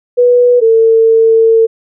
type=tone pair in turn; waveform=sine; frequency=489.4 / 450.5 Hz; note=B4 / A4; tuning=-16 / +41 cents; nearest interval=minor second; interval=143 cents; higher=first; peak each=-4 dBFS; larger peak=neither; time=0.17-0.61 / 0.61-1.67 s; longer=second; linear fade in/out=20 ms; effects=none